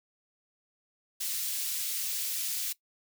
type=high-pass noise; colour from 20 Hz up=white; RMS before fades=-33 dBFS; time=1.2-2.73 s; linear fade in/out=10 ms; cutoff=3100 Hz; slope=12 dB/octave; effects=noise-tail reverb RT60 0.1 s tail -19 dB re dry